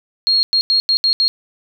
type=tone bursts at uneven times; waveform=sine; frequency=4273 Hz; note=C8; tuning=36 cents sharp; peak=-11 dBFS; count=6; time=0.27-0.43 / 0.53-0.61 / 0.7-0.8 / 0.89-0.97 / 1.04-1.13 / 1.2-1.28 s; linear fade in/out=0 ms; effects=none